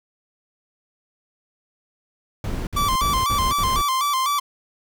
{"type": "noise bursts", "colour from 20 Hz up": "brown", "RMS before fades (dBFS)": -26, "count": 5, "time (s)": [2.44, 3.814], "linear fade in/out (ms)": 2, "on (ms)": 230, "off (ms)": 56}
{"type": "tone with vibrato", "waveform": "45% pulse", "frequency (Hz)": 1100, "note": "C#6", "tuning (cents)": -14, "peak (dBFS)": -19, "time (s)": [2.76, 4.4], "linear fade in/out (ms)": 10, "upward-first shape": "square", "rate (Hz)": 4, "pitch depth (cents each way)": 87}
{"effects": []}